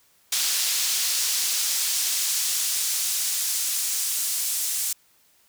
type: noise with high-pass filter sweep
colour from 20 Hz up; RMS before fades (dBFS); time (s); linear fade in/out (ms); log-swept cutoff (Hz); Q
brown; -25; 0.32-4.93; 5; 4900 to 7900; 0.93
effects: white hiss -61 dBFS RMS until 5.48 s